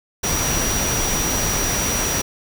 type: tone in noise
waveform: sine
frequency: 5800 Hz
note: F#8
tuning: 35 cents flat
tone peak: -23 dBFS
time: 0.23-2.22 s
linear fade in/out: 10 ms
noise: pink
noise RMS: -22 dBFS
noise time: 0.23-2.22 s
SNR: -4 dB
effects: none